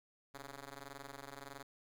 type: ring-modulated tone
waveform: 5% pulse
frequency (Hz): 139.2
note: C#3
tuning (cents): +8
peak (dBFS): -34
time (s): 0.34-1.63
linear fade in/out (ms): 5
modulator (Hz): 150
effects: none